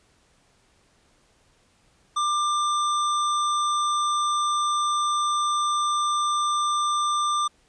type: tone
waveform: square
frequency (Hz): 1190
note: D6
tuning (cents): +22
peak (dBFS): -22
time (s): 2.16-7.48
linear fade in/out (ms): 10
effects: pink hiss -62 dBFS RMS until 7.68 s + resampled to 22050 Hz